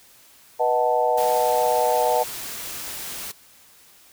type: chord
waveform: sine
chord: B dominant seventh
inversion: none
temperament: equal with one note detuned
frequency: 490.5 / 622.3 / 740 / 880 Hz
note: B4 / D#5 / F#5 / A5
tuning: -12 / 0 / 0 / 0 cents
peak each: -23 dBFS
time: 0.59-2.24 s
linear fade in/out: 20 ms
type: noise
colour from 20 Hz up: white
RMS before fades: -33 dBFS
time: 1.17-3.32 s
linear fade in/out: 10 ms
effects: white hiss -52 dBFS RMS until 4.12 s